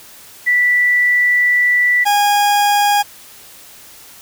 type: tone pair in turn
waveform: sine / 40% pulse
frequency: 1966 / 820.4 Hz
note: B6 / G#5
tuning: -8 / -21 cents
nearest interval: octave + minor third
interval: 1513 cents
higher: first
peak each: -10 dBFS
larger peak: neither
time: 0.46-2.05 / 2.05-3.03 s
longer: first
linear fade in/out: 20 ms
effects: white hiss -40 dBFS RMS until 4.21 s